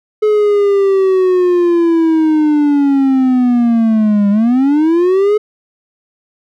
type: linear two-way sweep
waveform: triangle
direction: down then up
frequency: 428.1 to 200 to 428.1 Hz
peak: -6 dBFS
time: 0.22-5.38 s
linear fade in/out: 10 ms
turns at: 4.3 s
effects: none